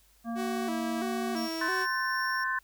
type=harmonic tone; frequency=231.5 Hz; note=A#3; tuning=12 cents flat; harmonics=1 / 3 / 5 / 7; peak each=-32 / -38 / -44 / -49 dBFS; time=0.24-1.49 s; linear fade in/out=50 ms
type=tone with vibrato; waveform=sawtooth; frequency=349.2 Hz; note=F4; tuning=in tune; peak=-29 dBFS; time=0.35-1.87 s; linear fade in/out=50 ms; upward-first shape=square; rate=1.5 Hz; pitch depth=120 cents each way
type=tone with tremolo; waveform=45% pulse; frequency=5510 Hz; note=F8; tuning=24 cents flat; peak=-38 dBFS; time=1.36-2.44 s; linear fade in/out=5 ms; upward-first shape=triangle; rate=2.6 Hz; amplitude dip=25%
type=chord; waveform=sine; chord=F# diminished; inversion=second; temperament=equal with one note detuned; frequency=1046.5 / 1518.1 / 1760 Hz; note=C6 / F#6 / A6; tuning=0 / +44 / 0 cents; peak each=-32 dBFS; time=1.61-2.59 s; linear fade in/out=5 ms
effects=added 50 Hz sine -64 dBFS peak until 2.63 s + white hiss -64 dBFS RMS until 2.63 s